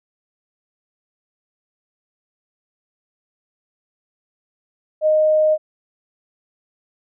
sine tone, 619 Hz, D#5, 9 cents flat, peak -12 dBFS, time 5.01-5.58 s, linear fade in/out 50 ms, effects none

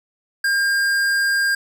sine tone with tanh clipping, 1606 Hz, G6, 41 cents sharp, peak -18 dBFS, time 0.44-1.55 s, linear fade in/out 5 ms, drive 17 dB, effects none

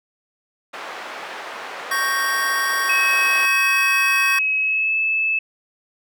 white band-pass noise, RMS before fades -33 dBFS, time 0.73-3.46 s, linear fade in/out 10 ms, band 510 to 1700 Hz, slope 12 dB/octave
square chord, G diminished, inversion second, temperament equal, 1108.7 / 1568 / 1864.7 Hz, Db6 / G6 / Bb6, 0 / 0 / 0 cents, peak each -24 dBFS, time 1.91-4.39 s, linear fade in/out 5 ms
sine tone with pitch glide, 2559 to 2614 Hz, D#7 to E7, +48 to -15 cents, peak -17 dBFS, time 2.89-5.39 s, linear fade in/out 5 ms, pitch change +37 cents, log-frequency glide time 4.58-4.96 s
effects none

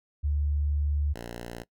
sine / 5% pulse tone pair in turn, 73 / 58.68 Hz, D2 / A#1, -10 / +12 cents, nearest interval major third, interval 378 cents, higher first, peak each -24 / -26 dBFS, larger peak first, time 0.23-1.14 / 1.14-1.64 s, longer first, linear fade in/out 20 ms, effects noise-tail reverb RT60 0.1 s tail -21 dB re dry

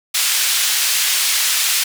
pink band-pass noise, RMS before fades -17 dBFS, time 0.14-1.84 s, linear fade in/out 10 ms, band 2600 to 16000 Hz, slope 12 dB/octave, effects none

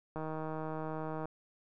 click train, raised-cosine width 1 ms, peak -26 dBFS, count 173, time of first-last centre 0.16-1.256 s, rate 157 Hz, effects none

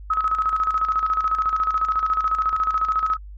sine tone with tremolo, 1281 Hz, E6, 50 cents flat, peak -16 dBFS, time 0.1-3.17 s, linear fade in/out 5 ms, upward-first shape square, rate 14 Hz, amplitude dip 60%, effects added 50 Hz sine -35 dBFS peak until 3.37 s + MP3 32 kbps

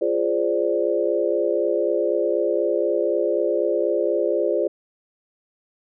sine chord, D half-diminished seventh, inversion first, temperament equal with one note detuned, 346.6 / 415.3 / 523.3 / 587.3 Hz, F4 / Ab4 / C5 / D5, -13 / 0 / 0 / 0 cents, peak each -24 dBFS, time 0.01-4.68 s, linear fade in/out 10 ms, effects none

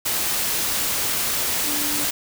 sine tone in noise, 293.7 Hz, D4, in tune, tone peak -31 dBFS, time 1.66-2.05 s, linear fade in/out 10 ms, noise white, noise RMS -23 dBFS, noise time 0.05-2.11 s, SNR -11 dB, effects none

